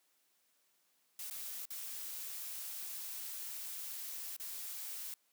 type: noise with dropouts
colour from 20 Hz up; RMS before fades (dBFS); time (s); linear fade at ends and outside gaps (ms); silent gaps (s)
blue; -44; 1.19-5.14; 2; 1.3-1.309 / 1.655-1.704 / 4.365-4.398
effects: white hiss -75 dBFS RMS until 5.32 s + high-pass 200 Hz 12 dB/octave